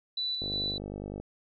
sine tone with tremolo, 3972 Hz, B7, 9 cents sharp, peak -29 dBFS, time 0.17-0.78 s, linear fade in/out 5 ms, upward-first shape square, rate 2.8 Hz, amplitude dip 30%
click train, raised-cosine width 2 ms, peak -25 dBFS, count 40, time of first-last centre 0.42-1.2 s, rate 50 Hz
effects none

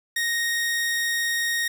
sawtooth tone, 1864.7 Hz, A#6, in tune, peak -19 dBFS, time 0.16-1.68 s, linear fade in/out 5 ms, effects 8-bit

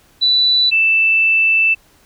sine tone pair in turn, 3969 / 2649 Hz, B7 / E7, +8 / +8 cents, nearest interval perfect fifth, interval 700 cents, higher first, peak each -10 dBFS, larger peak neither, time 0.21-0.71 / 0.71-1.75 s, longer second, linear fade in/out 20 ms, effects pink hiss -52 dBFS RMS until 2.05 s

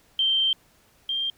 sine tone pair in turn, 3136 / 3183 Hz, G7 / G7, 0 / +26 cents, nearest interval unison, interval 26 cents, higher second, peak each -19 / -24 dBFS, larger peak first, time 0.19-0.53 / 1.09-1.3 s, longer first, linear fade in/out 2 ms, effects pink hiss -60 dBFS RMS until 1.37 s

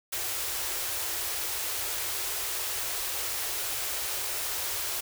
white band-stop noise, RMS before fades -32 dBFS, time 0.12-5.01 s, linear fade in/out 10 ms, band 120 to 320 Hz, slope 96 dB/octave, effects none

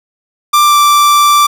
45% pulse tone with pitch glide, 1183 to 1172.1 Hz, D6 to D6, +12 to -4 cents, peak -5 dBFS, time 0.53-1.47 s, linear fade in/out 10 ms, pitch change -16 cents, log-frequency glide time 0.64-0.76 s, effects none

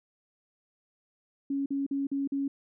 sine tone bursts, 277.2 Hz, C#4, in tune, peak -27 dBFS, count 5, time 1.5-2.48 s, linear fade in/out 5 ms, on 160 ms, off 45 ms, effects none

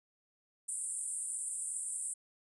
pink band-pass noise, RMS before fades -39 dBFS, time 0.68-2.14 s, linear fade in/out 10 ms, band 8100 to 9600 Hz, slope 96 dB/octave, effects none

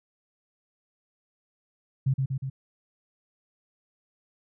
sine tone with echo, 133.7 Hz, C3, 38 cents sharp, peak -20 dBFS, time 2.06-2.14 s, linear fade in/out 10 ms, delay 120 ms, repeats 3, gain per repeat -3 dB, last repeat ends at 2.5 s, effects none

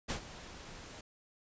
pink noise with ADSR envelope, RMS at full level -35 dBFS, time 0.08-1.01 s, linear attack 22 ms, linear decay 95 ms, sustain -14 dB, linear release 5 ms, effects resampled to 16000 Hz

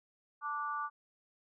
sine tone with amplitude modulation, 1171 Hz, D6, 5 cents flat, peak -30 dBFS, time 0.41-0.9 s, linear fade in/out 50 ms, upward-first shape sine, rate 289 Hz, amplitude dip 95%, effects none

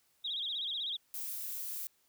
sine tone with vibrato, 3520 Hz, A7, in tune, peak -34 dBFS, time 0.24-0.97 s, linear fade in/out 10 ms, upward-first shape sine, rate 16 Hz, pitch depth 170 cents each way
violet noise, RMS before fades -40 dBFS, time 1.14-1.87 s, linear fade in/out 0 ms
effects white hiss -72 dBFS RMS until 2.08 s

